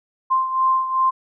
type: beating tone pair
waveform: sine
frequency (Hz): 1046.5 / 1049.1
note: C6 / C6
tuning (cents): 0 / +4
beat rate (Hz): 2.6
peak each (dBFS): -17 / -23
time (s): 0.3-1.11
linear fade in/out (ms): 20
effects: none